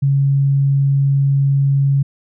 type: tone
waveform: sine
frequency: 138.59 Hz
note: C#3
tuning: in tune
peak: -11 dBFS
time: 0.02-2.03 s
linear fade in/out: 10 ms
effects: none

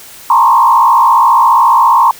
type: tone with frequency modulation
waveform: sine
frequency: 996 Hz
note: B5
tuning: 14 cents sharp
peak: -4 dBFS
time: 0.3-2.11 s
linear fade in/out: 2 ms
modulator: 57.3 Hz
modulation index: 1.9
effects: white hiss -34 dBFS RMS until 2.19 s

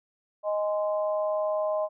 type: harmonic tone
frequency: 207.7 Hz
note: G#3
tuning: in tune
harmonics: 3 / 4 / 5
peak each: -25 / -37 / -35 dBFS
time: 0.43-1.89 s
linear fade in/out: 50 ms
effects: none

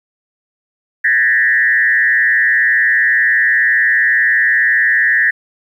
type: tone with frequency modulation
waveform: sine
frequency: 1795 Hz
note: A6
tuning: 34 cents sharp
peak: -9 dBFS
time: 1.04-5.31 s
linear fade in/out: 10 ms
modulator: 122 Hz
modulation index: 1.2
effects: 8-bit

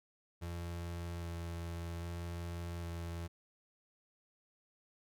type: tone with vibrato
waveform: 35% pulse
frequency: 85.2 Hz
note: F2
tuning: 42 cents flat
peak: -38 dBFS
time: 0.41-3.28 s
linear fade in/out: 20 ms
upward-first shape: square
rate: 0.62 Hz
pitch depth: 10 cents each way
effects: none

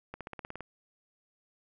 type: accelerating click train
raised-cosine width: 0.5 ms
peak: -25 dBFS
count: 9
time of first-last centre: 0.14-0.607 s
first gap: 67 ms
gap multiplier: 0.96
effects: none

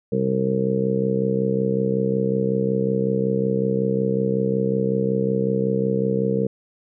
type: harmonic tone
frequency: 65.41 Hz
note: C2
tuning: in tune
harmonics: 2 / 3 / 4 / 5 / 6 / 7 / 8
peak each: -27 / -23 / -34 / -32 / -31 / -22 / -31 dBFS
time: 0.12-6.47 s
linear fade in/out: 5 ms
effects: none

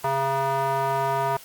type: tone with band-pass filter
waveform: square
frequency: 136.1 Hz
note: C#3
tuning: 31 cents flat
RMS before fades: -24 dBFS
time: 0.04-1.37 s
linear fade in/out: 5 ms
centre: 890 Hz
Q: 2.8
effects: white hiss -46 dBFS RMS until 1.44 s + Opus 48 kbps

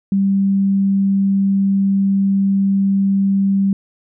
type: tone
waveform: sine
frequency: 196 Hz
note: G3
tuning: in tune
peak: -12 dBFS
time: 0.12-3.73 s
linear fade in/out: 2 ms
effects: none

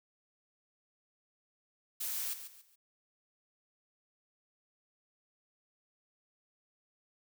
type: noise with echo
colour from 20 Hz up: blue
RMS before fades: -37 dBFS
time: 2-2.34 s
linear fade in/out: 10 ms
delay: 140 ms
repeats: 3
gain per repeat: -10 dB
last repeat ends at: 2.76 s
effects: none

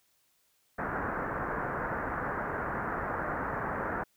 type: low-pass noise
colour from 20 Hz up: white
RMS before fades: -34 dBFS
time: 0.78-4.04 s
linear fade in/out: 10 ms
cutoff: 1700 Hz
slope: 48 dB/octave
effects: white hiss -71 dBFS RMS until 4.16 s

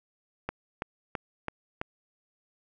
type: click train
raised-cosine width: 0.5 ms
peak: -16 dBFS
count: 5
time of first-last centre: 0.49-1.815 s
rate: 3.02 Hz
effects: none

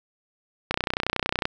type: click train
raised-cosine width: 0.3 ms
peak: -7 dBFS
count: 24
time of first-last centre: 0.71-1.454 s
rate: 30.9 Hz
effects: none

